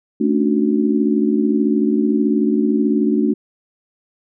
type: chord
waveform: sine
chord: D major seventh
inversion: second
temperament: just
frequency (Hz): 220.2 / 275.3 / 293.7 / 367.1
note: A3 / C#4 / D4 / F#4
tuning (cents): +2 / -12 / 0 / -14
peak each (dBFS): -17 / -22 / -18 / -21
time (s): 0.2-3.34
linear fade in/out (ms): 10
effects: none